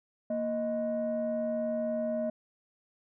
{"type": "tone pair together", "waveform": "sine", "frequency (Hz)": [233.1, 623.5], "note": ["A#3", "D#5"], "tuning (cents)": [0, 3], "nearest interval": "octave + perfect fourth", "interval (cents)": 1703, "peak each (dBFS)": [-32, -29], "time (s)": [0.3, 2.3], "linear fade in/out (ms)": 5, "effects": ["tanh soft clip ceiling -24 dBFS"]}